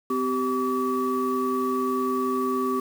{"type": "tone cluster", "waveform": "sine", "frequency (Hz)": [255.8, 388.2, 1145], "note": ["C4", "G4", "D6"], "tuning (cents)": [-39, -17, -44], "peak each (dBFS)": -26, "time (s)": [0.1, 2.8], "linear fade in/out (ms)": 5, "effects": ["tanh soft clip ceiling -15 dBFS", "7-bit"]}